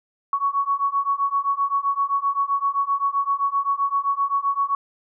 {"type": "beating tone pair", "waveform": "sine", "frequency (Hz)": [1112, 1119.7], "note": ["C#6", "C#6"], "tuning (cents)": [5, 17], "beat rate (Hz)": 7.7, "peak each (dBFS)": [-23, -22], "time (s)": [0.33, 4.75], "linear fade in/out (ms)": 2, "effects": []}